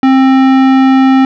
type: tone with tanh clipping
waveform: sine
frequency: 264.7 Hz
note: C4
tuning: 20 cents sharp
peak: -6 dBFS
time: 0.03-1.25 s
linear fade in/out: 2 ms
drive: 18 dB
effects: none